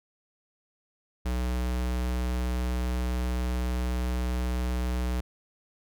square tone, 61.74 Hz, B1, in tune, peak -27 dBFS, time 1.25-5.21 s, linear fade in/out 10 ms, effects none

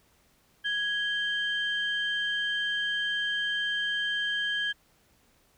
sine tone pair together, 1661.2 / 3141 Hz, G#6 / G7, 0 / +3 cents, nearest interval major seventh, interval 1103 cents, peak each -28 / -30 dBFS, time 0.64-4.73 s, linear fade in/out 20 ms, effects tanh soft clip ceiling -19 dBFS + pink hiss -65 dBFS RMS until 5.57 s

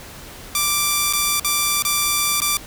5% pulse tone with dropouts, 1174.7 Hz, D6, in tune, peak -5 dBFS, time 0.55-2.57 s, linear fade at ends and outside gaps 1 ms, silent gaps 1.127-1.134 / 1.397-1.446 / 1.823-1.85 / 2.403-2.418 s, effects pink hiss -38 dBFS RMS until 2.66 s

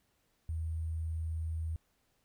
sine tone with sample-and-hold, 80.7 Hz, E2, 36 cents flat, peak -33 dBFS, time 0.49-1.76 s, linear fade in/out 0 ms, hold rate 8820 Hz, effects pink hiss -75 dBFS RMS until 2.24 s

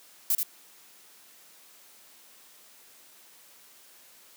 violet noise with echo, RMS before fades -24 dBFS, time 0.3-0.35 s, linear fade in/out 2 ms, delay 81 ms, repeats 1, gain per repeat -4 dB, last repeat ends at 0.431 s, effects white hiss -55 dBFS RMS until 4.36 s + high-pass 200 Hz 12 dB/octave

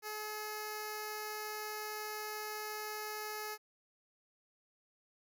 5% pulse tone with notch filter, 425.6 Hz, G#4, 42 cents sharp, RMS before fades -42 dBFS, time 0.02-3.58 s, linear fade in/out 50 ms, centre 3300 Hz, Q 0.85, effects none

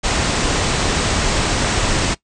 pink low-pass noise, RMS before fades -18 dBFS, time 0.03-2.15 s, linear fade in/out 20 ms, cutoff 8700 Hz, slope 96 dB/octave, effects noise-tail reverb RT60 0.1 s tail -19 dB re dry

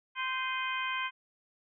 harmonic tone with a mistuned harmonic, 520 Hz, C5, 11 cents flat, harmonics 2 / 3 / 4 / 5 / 6, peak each -35 / -37 / -38 / -39 / -40 dBFS, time 0.15-1.11 s, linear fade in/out 50 ms, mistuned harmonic 5, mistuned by -74 cents, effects none

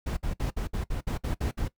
brown noise bursts, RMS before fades -29 dBFS, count 10, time 0.06-1.682 s, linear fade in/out 10 ms, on 110 ms, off 58 ms, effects noise-tail reverb RT60 0.1 s tail -18 dB re dry

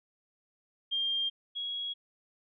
sine tone pair in turn, 3200 / 3319 Hz, G7 / G#7, +35 / -2 cents, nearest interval minor second, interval 63 cents, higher second, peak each -28 / -33 dBFS, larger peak first, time 0.91-1.3 / 1.55-1.94 s, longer neither, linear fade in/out 20 ms, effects none

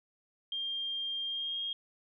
sine tone with pitch glide, 3200 to 3245 Hz, G7 to G#7, +35 to -41 cents, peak -33 dBFS, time 0.52-1.73 s, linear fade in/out 2 ms, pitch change +24 cents, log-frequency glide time 1.25-1.6 s, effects none

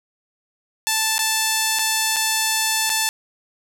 5% pulse tone with dropouts, 880 Hz, A5, in tune, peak -6 dBFS, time 0.87-3.09 s, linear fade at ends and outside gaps 0 ms, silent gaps 1.181-1.191 / 1.788-1.792 / 2.161-2.166 / 2.895-2.9 s, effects none

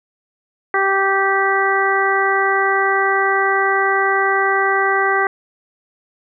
harmonic tone, 390 Hz, G4, 9 cents flat, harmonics 1 / 2 / 3 / 4 / 5, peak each -20 / -20 / -20 / -20 / -20 dBFS, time 0.74-5.27 s, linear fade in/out 2 ms, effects none

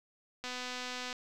click train, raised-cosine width 0.2 ms, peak -23 dBFS, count 173, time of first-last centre 0.44-1.128 s, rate 250 Hz, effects none

